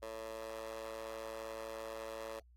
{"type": "tone with high-pass filter", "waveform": "15% pulse", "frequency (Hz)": 111.6, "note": "A2", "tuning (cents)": 25, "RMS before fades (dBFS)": -45, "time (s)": [0.02, 2.4], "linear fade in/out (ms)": 10, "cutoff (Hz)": 590, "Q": 4.6, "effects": ["added 60 Hz sine -60 dBFS peak until 2.56 s", "AAC 48 kbps"]}